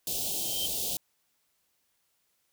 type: band-stop noise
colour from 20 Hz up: white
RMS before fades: -32 dBFS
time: 0.07-0.97 s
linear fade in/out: 2 ms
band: 780 to 2900 Hz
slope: 48 dB/octave
type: tone with exponential growth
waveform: sine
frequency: 3136 Hz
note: G7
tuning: in tune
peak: -29 dBFS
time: 0.1-0.66 s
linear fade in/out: 1 ms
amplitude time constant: 120 ms
effects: white hiss -74 dBFS RMS until 2.52 s